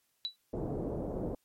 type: tone with exponential decay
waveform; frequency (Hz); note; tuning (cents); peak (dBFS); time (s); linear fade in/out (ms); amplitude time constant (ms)
sine; 3941; B7; -4; -28; 0.25-0.36; 0; 22
type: low-pass noise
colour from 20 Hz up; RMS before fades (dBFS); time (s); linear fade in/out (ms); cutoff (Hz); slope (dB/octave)
white; -36; 0.53-1.35; 5; 540; 24
effects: white hiss -75 dBFS RMS until 1.44 s + MP3 64 kbps